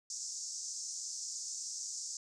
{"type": "band-pass noise", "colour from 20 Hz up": "white", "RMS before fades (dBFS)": -42, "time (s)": [0.1, 2.17], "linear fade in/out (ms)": 2, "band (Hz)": [5300, 7400], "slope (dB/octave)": 48, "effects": ["resampled to 22050 Hz"]}